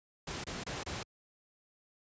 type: noise bursts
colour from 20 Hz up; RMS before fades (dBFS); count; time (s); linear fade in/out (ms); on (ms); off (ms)
pink; -39; 4; 0.27-1.031; 5; 170; 27
effects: high-pass 60 Hz 12 dB/octave + resampled to 16000 Hz